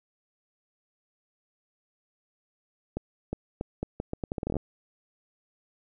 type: accelerating click train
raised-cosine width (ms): 2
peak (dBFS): -17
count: 16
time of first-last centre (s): 2.97-4.567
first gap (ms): 360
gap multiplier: 0.78
effects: none